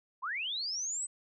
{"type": "linear sweep", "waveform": "sine", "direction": "up", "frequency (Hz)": [931, 8210], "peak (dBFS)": -33, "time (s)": [0.22, 1.07], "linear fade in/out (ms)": 20, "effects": []}